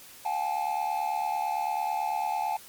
triangle tone cluster, 713 / 794 / 863 Hz, F5 / G5 / A5, +36 / +22 / -34 cents, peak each -32 / -30 / -27 dBFS, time 0.25-2.57 s, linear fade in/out 5 ms, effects white hiss -49 dBFS RMS until 2.68 s + MP3 96 kbps

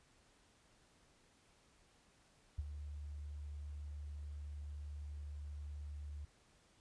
sine tone with ADSR envelope, 73.42 Hz, D2, in tune, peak -34 dBFS, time 2.58-6.25 s, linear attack 10 ms, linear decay 31 ms, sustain -10 dB, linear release 4 ms, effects pink hiss -70 dBFS RMS until 6.8 s + resampled to 22050 Hz

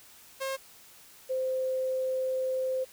sawtooth / sine tone pair in turn, 536 / 519.2 Hz, C5 / C5, +42 / -13 cents, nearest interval minor second, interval 55 cents, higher first, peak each -27 dBFS, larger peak neither, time 0.4-0.57 / 1.29-2.85 s, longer second, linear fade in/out 20 ms, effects white hiss -54 dBFS RMS until 2.92 s

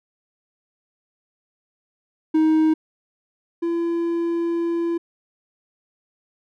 triangle tone pair in turn, 314.7 / 338.1 Hz, D#4 / E4, +20 / +44 cents, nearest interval minor second, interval 124 cents, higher second, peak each -12 / -18 dBFS, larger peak first, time 2.34-2.74 / 3.62-4.98 s, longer second, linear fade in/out 10 ms, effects none

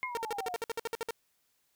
sine exponential sweep, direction down, 1041 to 695 Hz, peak -37 dBFS, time 0.03-0.56 s, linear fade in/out 0 ms
sine tone with exponential decay, 2146 Hz, C7, 43 cents sharp, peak -29 dBFS, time 0.03-0.19 s, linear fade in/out 0 ms, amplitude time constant 33 ms
sawtooth tone bursts, 458.6 Hz, A#4, 28 cents flat, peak -28 dBFS, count 13, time 0.15-1.107 s, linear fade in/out 0 ms, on 21 ms, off 57 ms
effects white hiss -74 dBFS RMS until 1.75 s

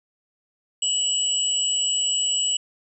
sine tone pair together, 2960 / 7836 Hz, F#7 / B8, 0 / -15 cents, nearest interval octave + perfect fourth, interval 1685 cents, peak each -23 dBFS, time 0.82-2.57 s, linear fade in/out 5 ms, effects none

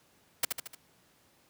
white noise with echo, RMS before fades -26 dBFS, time 0.43-0.45 s, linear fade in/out 5 ms, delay 75 ms, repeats 4, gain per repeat -5 dB, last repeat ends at 0.75 s, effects pink hiss -65 dBFS RMS until 1.49 s + high-pass 100 Hz 12 dB/octave

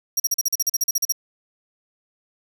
sawtooth tone bursts, 5670 Hz, F8, 25 cents sharp, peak -15 dBFS, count 14, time 0.17-1.123 s, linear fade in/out 5 ms, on 30 ms, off 41 ms, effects none

